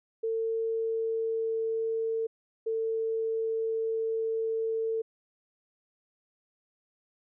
sine tone pair in turn, 449.9 / 448 Hz, A4 / A4, +39 / +31 cents, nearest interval unison, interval 8 cents, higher first, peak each -27 dBFS, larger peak neither, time 0.23-2.27 / 2.66-5.02 s, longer second, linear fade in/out 10 ms, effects none

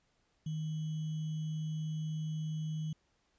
sine tone with sample-and-hold, 156.1 Hz, D#3, 6 cents sharp, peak -34 dBFS, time 0.46-2.93 s, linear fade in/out 5 ms, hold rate 3150 Hz, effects pink hiss -75 dBFS RMS until 3.38 s + resampled to 16000 Hz

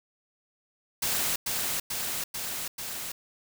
white noise with echo, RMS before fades -28 dBFS, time 1.02-1.36 s, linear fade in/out 5 ms, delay 440 ms, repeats 4, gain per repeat -2 dB, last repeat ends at 3.12 s, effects none

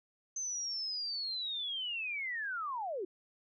sine linear sweep, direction down, 6260 to 339 Hz, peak -35 dBFS, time 0.36-3.05 s, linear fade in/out 5 ms, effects none

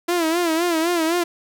sawtooth tone with vibrato, 335.1 Hz, E4, 29 cents sharp, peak -14 dBFS, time 0.08-1.24 s, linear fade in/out 10 ms, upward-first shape sine, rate 3.9 Hz, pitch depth 98 cents each way, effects none

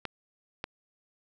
clicks, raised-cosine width 0.3 ms, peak -17 dBFS, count 2, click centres 0.053 / 0.641 s, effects none

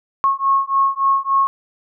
sine beating tone pair, 1090 / 1093.5 Hz, C#6 / C#6, -29 / -24 cents, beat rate 3.5 Hz, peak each -17 / -17 dBFS, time 0.24-1.47 s, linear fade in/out 0 ms, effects none

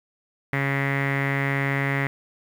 sawtooth tone with low-pass filter, 138.3 Hz, C#3, 4 cents flat, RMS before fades -24 dBFS, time 0.53-2.07 s, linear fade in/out 0 ms, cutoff 2000 Hz, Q 8, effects 8-bit

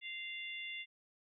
harmonic tone, 695 Hz, F5, 9 cents flat, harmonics 3 / 4 / 5, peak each -44 / -46 / -48 dBFS, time 0.01-0.86 s, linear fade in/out 50 ms, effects none

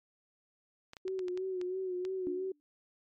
clicks, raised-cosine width 0.2 ms, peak -30 dBFS, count 8, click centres 0.934 / 0.968 / 1.08 / 1.192 / 1.283 / 1.375 / 1.614 / 2.051 s
sine tone with vibrato, 369.6 Hz, F#4, 2 cents flat, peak -33 dBFS, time 1.05-2.52 s, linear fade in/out 5 ms, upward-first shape sine, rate 3 Hz, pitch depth 50 cents each way
sine tone with exponential decay, 293.7 Hz, D4, in tune, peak -33 dBFS, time 2.27-2.6 s, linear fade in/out 0 ms, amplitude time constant 70 ms
effects MP3 96 kbps

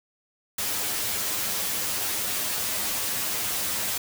white noise with comb filter, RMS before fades -28 dBFS, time 0.58-3.98 s, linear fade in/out 5 ms, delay 9.7 ms, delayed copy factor +0.85, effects none

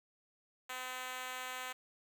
5% pulse tone with high-pass filter, 255 Hz, C4, 44 cents flat, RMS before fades -43 dBFS, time 0.69-1.73 s, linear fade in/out 10 ms, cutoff 680 Hz, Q 0.9, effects 10-bit

